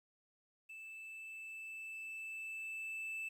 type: tone with level ramp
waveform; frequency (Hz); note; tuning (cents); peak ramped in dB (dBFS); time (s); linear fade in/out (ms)
triangle; 2637; E7; 0; -47 to -38; 0.69-3.29; 10
effects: 12-bit